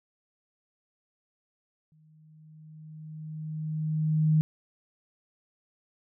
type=tone with exponential growth; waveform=sine; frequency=155.56 Hz; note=D#3; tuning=in tune; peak=-18 dBFS; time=1.92-4.41 s; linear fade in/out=0 ms; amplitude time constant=540 ms; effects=none